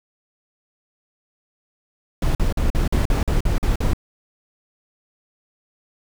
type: noise bursts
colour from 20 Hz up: brown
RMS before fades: -18 dBFS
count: 10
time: 2.22-3.934 s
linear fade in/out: 2 ms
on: 130 ms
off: 46 ms
effects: none